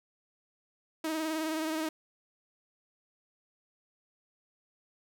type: tone with vibrato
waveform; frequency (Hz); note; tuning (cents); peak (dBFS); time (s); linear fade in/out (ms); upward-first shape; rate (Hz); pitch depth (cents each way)
sawtooth; 316.2; D#4; +28; -27; 1.04-1.89; 5; sine; 19; 38
effects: none